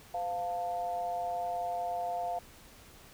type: tone with amplitude modulation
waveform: sine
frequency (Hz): 700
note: F5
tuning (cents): +4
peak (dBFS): -28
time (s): 0.14-2.39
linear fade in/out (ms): 5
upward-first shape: sine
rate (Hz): 191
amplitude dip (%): 75
effects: pink hiss -55 dBFS RMS until 3.13 s